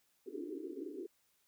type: band-pass noise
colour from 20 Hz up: white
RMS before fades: -44 dBFS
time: 0.26-1.07 s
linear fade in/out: 10 ms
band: 270 to 430 Hz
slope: 96 dB/octave
effects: white hiss -75 dBFS RMS until 1.47 s